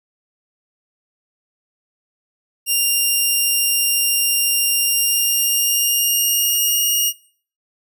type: tone with pitch glide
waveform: 5% pulse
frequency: 2794 to 2856 Hz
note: F7 to F7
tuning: 0 to +38 cents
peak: -7 dBFS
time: 2.66-7.13 s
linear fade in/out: 50 ms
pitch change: +38 cents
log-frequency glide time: 4.8-6.82 s
effects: noise-tail reverb RT60 0.5 s tail -22 dB re dry